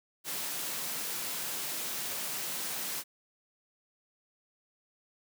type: high-pass noise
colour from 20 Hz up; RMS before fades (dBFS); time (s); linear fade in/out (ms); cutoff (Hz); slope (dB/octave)
white; -36; 0.24-3.04; 50; 120; 96
effects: none